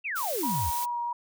sine exponential sweep, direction down, 2794 to 65.41 Hz, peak -29 dBFS, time 0.04-0.71 s, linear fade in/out 20 ms
blue noise, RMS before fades -34 dBFS, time 0.15-0.86 s, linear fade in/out 20 ms
sine tone with vibrato, 957 Hz, A#5, 45 cents sharp, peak -28 dBFS, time 0.43-1.13 s, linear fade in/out 5 ms, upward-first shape sine, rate 3 Hz, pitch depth 14 cents each way
effects none

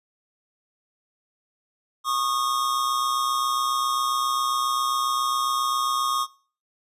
square tone pair together, 1098.6 / 1226 Hz, C#6 / D#6, -16 / -26 cents, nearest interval major second, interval 190 cents, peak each -26 dBFS, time 2.04-6.27 s, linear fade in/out 50 ms, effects noise-tail reverb RT60 0.4 s tail -20 dB re dry + resampled to 32000 Hz

